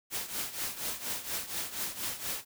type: noise with tremolo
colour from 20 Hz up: white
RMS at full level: -33 dBFS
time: 0.1-2.45 s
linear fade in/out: 50 ms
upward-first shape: triangle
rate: 4.2 Hz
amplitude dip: 80%
effects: none